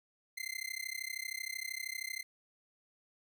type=tone with amplitude modulation; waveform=sawtooth; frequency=2076 Hz; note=C7; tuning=14 cents flat; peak=-31 dBFS; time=0.37-2.23 s; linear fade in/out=10 ms; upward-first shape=sine; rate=32.9 Hz; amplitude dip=100%; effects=none